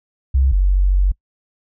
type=tone pair in turn; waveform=sine; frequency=66.3 / 46.88 Hz; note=C2 / F#1; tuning=+23 / +23 cents; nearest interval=tritone; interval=600 cents; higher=first; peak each=-11 dBFS; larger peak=neither; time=0.34-0.52 / 0.52-1.12 s; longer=second; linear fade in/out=10 ms; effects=noise-tail reverb RT60 0.1 s tail -25 dB re dry